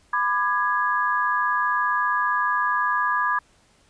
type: chord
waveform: sine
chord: G# diminished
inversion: first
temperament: just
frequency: 996.7 / 1196.1 / 1661.2 Hz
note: B5 / D6 / G#6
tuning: +16 / +31 / 0 cents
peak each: -24 dBFS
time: 0.13-3.39 s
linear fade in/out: 5 ms
effects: pink hiss -59 dBFS RMS until 3.89 s + resampled to 22050 Hz